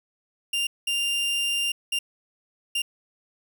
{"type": "tone bursts at uneven times", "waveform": "40% pulse", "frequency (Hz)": 2794, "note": "F7", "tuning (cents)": 0, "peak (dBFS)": -22, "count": 4, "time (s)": [[0.53, 0.67], [0.87, 1.72], [1.92, 1.99], [2.75, 2.82]], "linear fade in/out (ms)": 5, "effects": []}